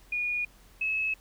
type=tone pair in turn; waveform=sine; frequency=2445 / 2586 Hz; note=D#7 / E7; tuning=-31 / -34 cents; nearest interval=minor second; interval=97 cents; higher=second; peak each=-27 / -26 dBFS; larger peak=second; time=0.12-0.45 / 0.81-1.14 s; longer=neither; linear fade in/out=5 ms; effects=added 44 Hz sine -56 dBFS peak until 1.2 s + pink hiss -59 dBFS RMS until 1.2 s